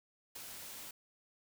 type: noise with ADSR envelope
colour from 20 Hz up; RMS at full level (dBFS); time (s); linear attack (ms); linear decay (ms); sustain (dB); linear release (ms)
white; -43; 0.35-0.91; 12; 5; -5; 5
effects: none